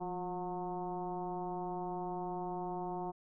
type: tone with frequency modulation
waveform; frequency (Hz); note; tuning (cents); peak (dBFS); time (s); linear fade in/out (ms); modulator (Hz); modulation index
sine; 539; C#5; -49; -36; 0-3.12; 20; 183; 2.2
effects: none

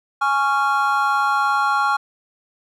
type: chord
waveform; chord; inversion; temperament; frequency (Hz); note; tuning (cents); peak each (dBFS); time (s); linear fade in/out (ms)
triangle; Db major; second; just; 831.5 / 1108.7 / 1385.9; Ab5 / Db6 / F6; +2 / 0 / -14; -19 / -19 / -18; 0.21-1.97; 10
effects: none

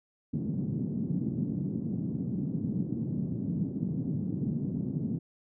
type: band-pass noise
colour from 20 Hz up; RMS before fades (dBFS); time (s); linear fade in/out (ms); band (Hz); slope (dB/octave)
white; -32; 0.33-5.19; 10; 130 to 230; 24
effects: none

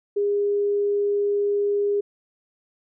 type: tone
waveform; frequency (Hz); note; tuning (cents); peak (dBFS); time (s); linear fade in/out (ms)
sine; 407.4; G#4; -33; -19; 0.16-2.01; 10
effects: none

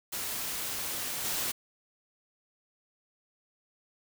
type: noise with level steps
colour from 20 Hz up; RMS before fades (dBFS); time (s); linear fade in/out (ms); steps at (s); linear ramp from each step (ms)
white; -35 / -32; 0.12-1.52; 10; 1.24; 10
effects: none

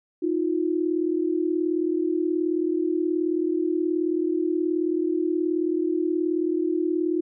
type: tone pair together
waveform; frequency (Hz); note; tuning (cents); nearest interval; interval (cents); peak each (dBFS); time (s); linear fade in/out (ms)
sine; 316.3 / 355; D#4 / F4; +29 / +28; major second; 199; -24; 0.22-7.21; 10
effects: none

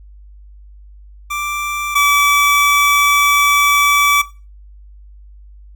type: tone pair in turn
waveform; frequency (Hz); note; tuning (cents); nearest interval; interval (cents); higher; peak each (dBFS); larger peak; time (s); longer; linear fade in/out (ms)
25% pulse; 1174.7 / 1151.9; D6 / D6; 0 / -34; unison; 34; first; -16 / -6; second; 1.3-1.95 / 1.95-4.22; second; 10
effects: noise-tail reverb RT60 0.3 s tail -17 dB re dry + added 50 Hz sine -37 dBFS peak until 5.75 s

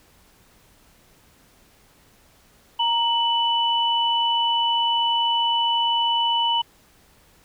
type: tone pair together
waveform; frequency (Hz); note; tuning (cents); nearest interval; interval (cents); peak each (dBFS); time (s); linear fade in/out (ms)
sine; 932.3 / 2979; A#5 / F#7; 0 / +11; octave + minor sixth; 2011; -21; 2.79-6.62; 10
effects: pink hiss -56 dBFS RMS until 7.44 s

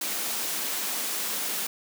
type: high-pass noise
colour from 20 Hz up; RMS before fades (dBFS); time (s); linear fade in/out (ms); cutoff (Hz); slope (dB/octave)
white; -30; 0.01-1.67; 5; 170; 96
effects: none

